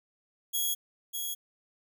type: tone with echo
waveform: 5% pulse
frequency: 3322 Hz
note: G#7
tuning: in tune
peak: -19 dBFS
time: 0.53-0.75 s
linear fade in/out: 20 ms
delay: 600 ms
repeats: 1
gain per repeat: -5 dB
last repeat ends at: 1.35 s
effects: none